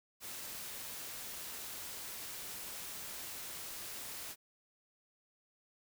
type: noise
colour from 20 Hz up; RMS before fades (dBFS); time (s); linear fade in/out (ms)
white; -45; 0.2-4.36; 50
effects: none